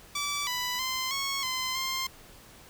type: tone with pitch steps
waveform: 10% pulse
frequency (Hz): 1156 / 991 / 1037 / 1100 / 1031 / 1054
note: D6 / B5 / C6 / C#6 / C6 / C6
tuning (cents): -28 / +6 / -16 / -14 / -26 / +12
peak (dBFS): -21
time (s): 0.15-2.07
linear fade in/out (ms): 5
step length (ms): 320
effects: pink hiss -52 dBFS RMS until 2.69 s